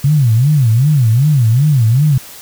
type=tone with vibrato; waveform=sine; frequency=130 Hz; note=C3; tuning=11 cents flat; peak=-7 dBFS; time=0.04-2.18 s; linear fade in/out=5 ms; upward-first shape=sine; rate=2.6 Hz; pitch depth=290 cents each way; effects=white hiss -34 dBFS RMS until 2.41 s